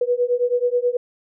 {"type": "beating tone pair", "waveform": "sine", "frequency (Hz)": [484.3, 493.6], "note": ["B4", "B4"], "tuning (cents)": [-34, -1], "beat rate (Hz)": 9.3, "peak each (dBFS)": -20, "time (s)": [0.01, 0.97], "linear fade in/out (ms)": 5, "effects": []}